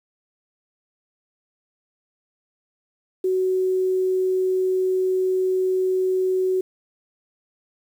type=tone with quantisation; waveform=sine; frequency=373.1 Hz; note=F#4; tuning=14 cents sharp; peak=-18 dBFS; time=3.24-6.61 s; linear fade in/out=5 ms; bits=8; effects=none